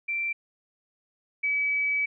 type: tone pair in turn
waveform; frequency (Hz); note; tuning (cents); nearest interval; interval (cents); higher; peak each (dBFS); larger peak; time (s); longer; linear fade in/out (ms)
sine; 2349 / 2287; D7 / D7; 0 / -47; unison; 47; first; -26 / -23; second; 0.08-0.33 / 1.43-2.06; second; 10
effects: none